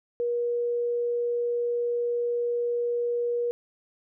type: tone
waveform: sine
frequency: 478.2 Hz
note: A#4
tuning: 44 cents sharp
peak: -24 dBFS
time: 0.2-3.51 s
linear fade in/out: 0 ms
effects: none